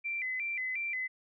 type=tone with vibrato; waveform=sine; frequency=2184 Hz; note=C#7; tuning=26 cents flat; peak=-32 dBFS; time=0.04-1.08 s; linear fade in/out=20 ms; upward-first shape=square; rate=2.8 Hz; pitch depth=130 cents each way; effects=none